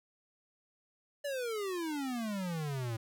square exponential sweep, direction down, 587 to 110 Hz, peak -35 dBFS, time 1.24-2.97 s, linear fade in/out 10 ms, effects none

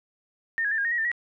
sine tone with pitch steps, 1822 / 1660 / 1783 / 1625 / 1853 / 1908 / 1792 / 1915 Hz, A#6 / G#6 / A6 / G#6 / A#6 / A#6 / A6 / A#6, -40 / -1 / +22 / -38 / -11 / +40 / +31 / +46 cents, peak -23 dBFS, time 0.58-1.116 s, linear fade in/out 0 ms, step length 67 ms, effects none

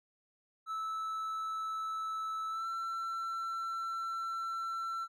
triangle tone with pitch glide, 1309 to 1345 Hz, E6 to E6, -13 to +34 cents, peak -33 dBFS, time 0.66-5.08 s, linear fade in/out 50 ms, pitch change +47 cents, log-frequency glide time 2.49-2.67 s, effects none

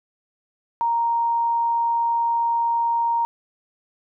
sine tone, 932.3 Hz, A#5, in tune, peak -18 dBFS, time 0.81-3.25 s, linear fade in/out 0 ms, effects none

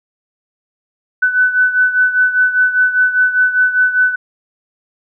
sine beating tone pair, 1500 / 1505 Hz, F#6 / F#6, +23 / +29 cents, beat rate 5 Hz, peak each -11 / -16 dBFS, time 1.22-4.16 s, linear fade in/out 10 ms, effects none

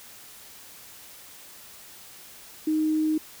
sine tone, 311.1 Hz, D#4, in tune, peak -21 dBFS, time 2.67-3.18 s, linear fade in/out 5 ms, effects white hiss -47 dBFS RMS until 3.4 s

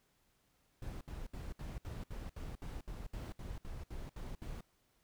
brown noise bursts, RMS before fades -44 dBFS, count 15, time 0.82-4.608 s, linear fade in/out 2 ms, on 190 ms, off 67 ms, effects pink hiss -75 dBFS RMS until 5.03 s

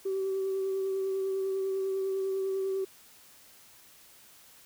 sine tone with vibrato, 384.9 Hz, G4, 32 cents flat, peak -27 dBFS, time 0.05-2.85 s, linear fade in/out 10 ms, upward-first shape triangle, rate 10 Hz, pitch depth 20 cents each way, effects tanh soft clip ceiling -24 dBFS + white hiss -56 dBFS RMS until 4.65 s

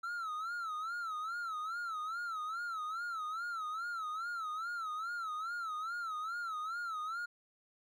triangle tone with vibrato, 1325 Hz, E6, 9 cents sharp, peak -35 dBFS, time 0.03-7.26 s, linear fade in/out 10 ms, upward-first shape sine, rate 2.4 Hz, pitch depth 130 cents each way, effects none

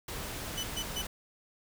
pink noise, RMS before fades -39 dBFS, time 0.08-1.07 s, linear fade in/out 5 ms
sawtooth tone bursts, 2998 Hz, F#7, 22 cents sharp, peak -30 dBFS, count 3, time 0.57-1.022 s, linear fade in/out 10 ms, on 64 ms, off 130 ms
effects none

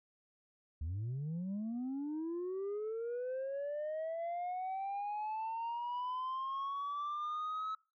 sine linear sweep, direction up, 72.2 to 1295 Hz, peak -34 dBFS, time 0.81-7.75 s, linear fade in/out 5 ms, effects noise-tail reverb RT60 0.3 s tail -21 dB re dry + tanh soft clip ceiling -35 dBFS

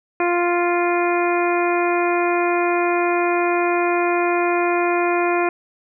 harmonic tone, 349.2 Hz, F4, in tune, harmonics 1 / 2 / 3 / 4 / 5 / 6 / 7, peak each -19 / -22 / -25 / -28 / -31 / -31 / -27 dBFS, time 0.2-5.49 s, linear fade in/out 2 ms, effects none

